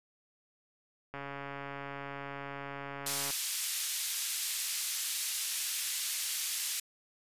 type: click train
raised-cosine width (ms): 0.5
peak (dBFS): -26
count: 304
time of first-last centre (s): 1.14-3.304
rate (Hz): 140
type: band-pass noise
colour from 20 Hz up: white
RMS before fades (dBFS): -35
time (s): 3.06-6.8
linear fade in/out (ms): 5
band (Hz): 2500 to 12000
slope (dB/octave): 12
effects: resampled to 32000 Hz